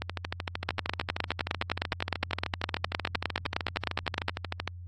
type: two click trains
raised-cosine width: 0.3 ms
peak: -11 / -15 dBFS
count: 36 / 62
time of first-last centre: 0.69-4.283 / 0.02-4.676 s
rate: 9.74 / 13.1 Hz
effects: added 88 Hz sine -40 dBFS peak until 4.87 s + AAC 32 kbps